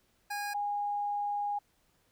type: tone pair in turn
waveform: 25% pulse / sine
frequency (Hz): 820 / 820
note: G#5 / G#5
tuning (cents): -22 / -22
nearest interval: unison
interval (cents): 0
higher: neither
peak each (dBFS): -30 / -30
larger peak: neither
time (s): 0.3-0.54 / 0.54-1.59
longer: second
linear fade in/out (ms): 10
effects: pink hiss -71 dBFS RMS until 2.11 s